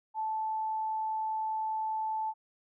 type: tone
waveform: sine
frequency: 875 Hz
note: A5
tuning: 10 cents flat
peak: -30 dBFS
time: 0.14-2.34 s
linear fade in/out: 50 ms
effects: none